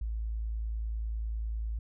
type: tone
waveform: sine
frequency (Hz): 55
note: A1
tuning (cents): 0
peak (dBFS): -31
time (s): 0.01-1.79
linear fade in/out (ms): 5
effects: none